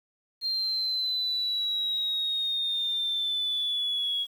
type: exponential sweep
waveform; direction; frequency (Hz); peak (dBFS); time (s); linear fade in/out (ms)
sine; down; 4200 to 3322; -25; 0.41-4.27; 50
effects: tanh soft clip ceiling -21 dBFS + 9-bit